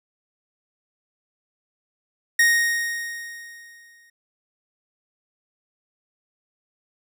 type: tone with exponential decay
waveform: 45% pulse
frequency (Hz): 1864.7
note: A#6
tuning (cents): 0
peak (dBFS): -13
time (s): 2.39-4.1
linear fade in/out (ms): 5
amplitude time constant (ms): 370
effects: none